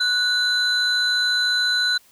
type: tone pair together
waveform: sine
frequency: 1480 / 4023 Hz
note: F#6 / B7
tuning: 0 / +31 cents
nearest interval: octave + perfect fourth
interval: 1731 cents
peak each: -19 / -18 dBFS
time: 0-1.98 s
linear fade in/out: 10 ms
effects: tanh soft clip ceiling -14 dBFS + white hiss -55 dBFS RMS until 2.11 s